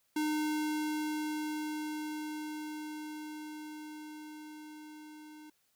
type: tone with level ramp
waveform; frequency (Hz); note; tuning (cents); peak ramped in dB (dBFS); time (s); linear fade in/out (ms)
square; 305.1; D#4; -34; -30 to -50; 0.16-5.5; 5
effects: white hiss -74 dBFS RMS until 5.75 s